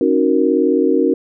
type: chord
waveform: sine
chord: D# minor seventh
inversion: third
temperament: equal with one note detuned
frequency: 271.6 / 311.1 / 370 / 466.2 Hz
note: C#4 / D#4 / F#4 / A#4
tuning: -35 / 0 / 0 / 0 cents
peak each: -17 dBFS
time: 0.01-1.14 s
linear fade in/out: 2 ms
effects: none